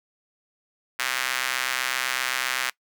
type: tone with high-pass filter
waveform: square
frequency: 63.9 Hz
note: C2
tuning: 40 cents flat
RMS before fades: -27 dBFS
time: 0.99-2.7 s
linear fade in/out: 5 ms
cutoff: 1700 Hz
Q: 1.4
effects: noise-tail reverb RT60 0.1 s tail -22 dB re dry